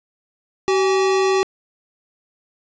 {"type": "tone pair together", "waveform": "square", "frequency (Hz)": [382.1, 820], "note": ["G4", "G#5"], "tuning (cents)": [-44, -22], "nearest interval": "octave + minor second", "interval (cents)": 1322, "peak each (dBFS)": [-16, -25], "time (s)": [0.68, 1.43], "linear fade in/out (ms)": 0, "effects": ["resampled to 16000 Hz", "8-bit"]}